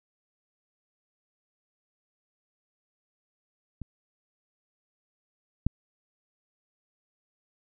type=clicks; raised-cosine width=5 ms; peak=-25 / -11 dBFS; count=2; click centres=3.817 / 5.666 s; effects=none